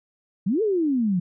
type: exponential two-way sweep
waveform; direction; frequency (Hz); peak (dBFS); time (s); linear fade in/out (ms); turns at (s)
sine; up then down; 170 to 456.5 to 170; -19; 0.46-1.2; 10; 0.62
effects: none